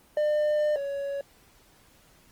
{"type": "tone pair in turn", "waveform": "triangle", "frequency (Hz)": [601, 559.6], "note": ["D5", "C#5"], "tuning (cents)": [40, 16], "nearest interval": "minor second", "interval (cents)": 124, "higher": "first", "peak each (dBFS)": [-20, -27], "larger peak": "first", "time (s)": [[0.17, 0.76], [0.76, 1.21]], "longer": "first", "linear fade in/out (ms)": 2, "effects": ["pink hiss -59 dBFS RMS until 2.31 s", "Opus 24 kbps"]}